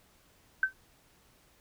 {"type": "tone with exponential decay", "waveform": "sine", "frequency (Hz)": 1541, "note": "G6", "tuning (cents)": -30, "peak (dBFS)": -19, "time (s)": [0.63, 0.73], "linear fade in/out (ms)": 2, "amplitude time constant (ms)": 21, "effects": ["pink hiss -64 dBFS RMS until 1.6 s"]}